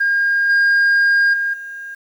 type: tone with level steps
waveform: sine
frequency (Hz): 1616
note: G#6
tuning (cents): -48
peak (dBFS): -12 / -8 / -16 / -28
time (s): 0-1.95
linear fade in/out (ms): 10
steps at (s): 0.49 / 1.33 / 1.53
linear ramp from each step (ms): 10
effects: tanh soft clip ceiling -10 dBFS + 8-bit